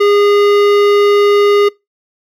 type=tone with hard clipping; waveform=sine; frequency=408.8 Hz; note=G#4; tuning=27 cents flat; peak=-9 dBFS; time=0-1.69 s; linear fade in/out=10 ms; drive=16 dB; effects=noise-tail reverb RT60 0.2 s tail -24 dB re dry